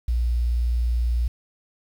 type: tone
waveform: sine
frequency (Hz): 59.4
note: A#1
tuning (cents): +33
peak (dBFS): -19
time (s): 0.08-1.28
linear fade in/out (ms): 5
effects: 8-bit